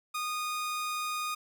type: tone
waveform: sawtooth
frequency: 1232 Hz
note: D#6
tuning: 17 cents flat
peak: -28 dBFS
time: 0.14-1.35 s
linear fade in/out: 10 ms
effects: none